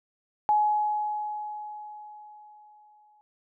sine tone with exponential decay, 843 Hz, G#5, 26 cents sharp, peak -18 dBFS, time 0.49-3.21 s, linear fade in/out 0 ms, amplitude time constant 590 ms, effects none

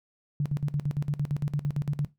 sine tone with tremolo, 145.1 Hz, D3, 21 cents flat, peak -23 dBFS, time 0.4-2.05 s, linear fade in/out 2 ms, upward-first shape square, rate 8.8 Hz, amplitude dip 80%, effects noise-tail reverb RT60 0.2 s tail -17 dB re dry

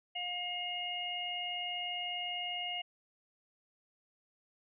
harmonic tone, 713 Hz, F5, 36 cents sharp, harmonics 1 / 3 / 4, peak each -42 / -43 / -37 dBFS, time 0.15-2.82 s, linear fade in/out 10 ms, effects none

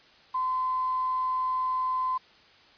sine tone with quantisation, 1027 Hz, C6, 33 cents flat, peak -25 dBFS, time 0.34-2.18 s, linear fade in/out 10 ms, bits 8, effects white hiss -56 dBFS RMS until 2.77 s + resampled to 11025 Hz

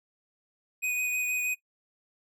square tone with vibrato, 2489 Hz, D#7, in tune, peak -28 dBFS, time 0.82-1.55 s, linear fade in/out 20 ms, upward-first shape sine, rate 6.3 Hz, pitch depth 13 cents each way, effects noise-tail reverb RT60 0.1 s tail -17 dB re dry

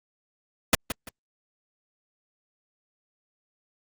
pink noise with echo, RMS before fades -17 dBFS, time 0.73-0.75 s, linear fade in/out 2 ms, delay 170 ms, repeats 2, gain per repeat -11 dB, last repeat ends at 1.09 s, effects Opus 48 kbps

